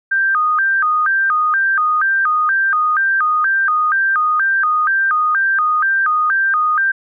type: tone with vibrato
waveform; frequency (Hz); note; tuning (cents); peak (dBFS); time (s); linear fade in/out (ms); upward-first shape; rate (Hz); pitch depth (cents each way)
sine; 1396; F6; -1; -12; 0.11-6.92; 10; square; 2.1; 210
effects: none